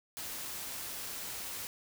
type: noise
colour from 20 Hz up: white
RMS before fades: -41 dBFS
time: 0.17-1.67 s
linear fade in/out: 0 ms
effects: none